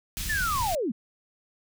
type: band-stop noise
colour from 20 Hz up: pink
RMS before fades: -32 dBFS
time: 0.17-0.75 s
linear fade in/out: 0 ms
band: 130 to 2900 Hz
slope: 12 dB/octave
type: linear sweep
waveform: sine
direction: down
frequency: 1809 to 188.6 Hz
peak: -25 dBFS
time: 0.29-0.92 s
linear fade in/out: 10 ms
effects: none